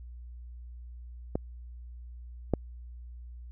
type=clicks; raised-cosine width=2 ms; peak=-15 / -11 dBFS; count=2; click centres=1.355 / 2.537 s; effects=added 60 Hz sine -42 dBFS peak until 3.51 s